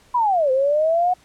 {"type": "linear two-way sweep", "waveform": "sine", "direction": "down then up", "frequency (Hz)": [1009, 511, 737], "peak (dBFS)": -15, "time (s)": [0.14, 1.14], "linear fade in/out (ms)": 10, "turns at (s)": 0.51, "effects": ["pink hiss -54 dBFS RMS until 1.24 s", "low-pass 10000 Hz 12 dB/octave"]}